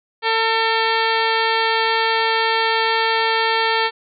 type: harmonic tone with a mistuned harmonic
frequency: 449.5 Hz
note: A4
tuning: 37 cents sharp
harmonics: 1 / 2 / 3 / 4 / 5 / 6 / 7 / 8 / 9 / 10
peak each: -23 / -20 / -25 / -23 / -26 / -29 / -27 / -32 / -30 / -30 dBFS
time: 0.22-3.91 s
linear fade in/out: 50 ms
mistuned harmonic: 7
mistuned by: +38 cents
effects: none